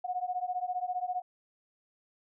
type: beating tone pair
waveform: sine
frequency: 720 / 735 Hz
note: F#5 / F#5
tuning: -47 / -12 cents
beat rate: 15 Hz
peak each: -34 / -34 dBFS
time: 0.04-1.22 s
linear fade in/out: 10 ms
effects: none